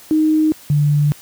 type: tone pair in turn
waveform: sine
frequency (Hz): 311.1 / 146.82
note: D#4 / D3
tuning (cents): 0 / 0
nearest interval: octave + minor second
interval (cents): 1300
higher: first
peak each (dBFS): -11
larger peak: neither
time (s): 0.11-0.52 / 0.7-1.12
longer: second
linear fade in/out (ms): 0
effects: white hiss -42 dBFS RMS until 1.21 s + high-pass 60 Hz 12 dB/octave